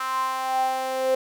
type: tone with high-pass filter sweep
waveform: sawtooth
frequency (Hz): 261.6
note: C4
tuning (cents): 0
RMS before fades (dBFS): -25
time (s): 0-1.15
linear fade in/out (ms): 5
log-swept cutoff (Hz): 1200 to 530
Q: 8.6
effects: none